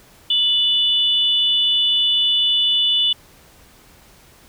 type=tone pair together; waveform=sine; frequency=2960 / 3484 Hz; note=F#7 / A7; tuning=0 / -18 cents; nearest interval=minor third; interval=282 cents; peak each=-17 dBFS; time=0.3-3.13 s; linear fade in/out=5 ms; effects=pink hiss -49 dBFS RMS until 4.48 s